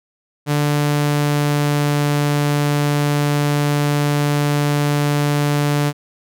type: tone with pitch glide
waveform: sawtooth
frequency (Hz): 146.83 to 145.9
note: D3 to D3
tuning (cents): 0 to -11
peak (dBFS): -11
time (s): 0.46-5.93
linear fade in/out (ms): 50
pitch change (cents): -11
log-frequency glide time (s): 0.69-2.04
effects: none